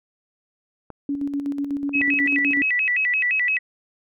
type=clicks; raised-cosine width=1 ms; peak=-22 dBFS; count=3; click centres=0.903 / 1.893 / 2.011 s
type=tone with tremolo; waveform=sine; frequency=282.9 Hz; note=C#4; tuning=35 cents sharp; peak=-21 dBFS; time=1.09-2.62 s; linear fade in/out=2 ms; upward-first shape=square; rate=8.1 Hz; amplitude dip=50%
type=tone with vibrato; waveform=sine; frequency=2242 Hz; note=C#7; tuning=19 cents sharp; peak=-18 dBFS; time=1.93-3.59 s; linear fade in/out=20 ms; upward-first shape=square; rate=5.8 Hz; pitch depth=230 cents each way
effects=none